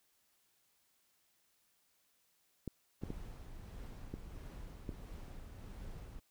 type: clicks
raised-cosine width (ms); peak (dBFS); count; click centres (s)
3; -27; 5; 2.677 / 3.036 / 3.104 / 4.14 / 4.892
type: noise with tremolo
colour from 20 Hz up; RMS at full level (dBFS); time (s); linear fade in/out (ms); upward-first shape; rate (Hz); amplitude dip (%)
brown; -47; 3.01-6.2; 10; triangle; 1.5; 35
effects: white hiss -75 dBFS RMS until 6.3 s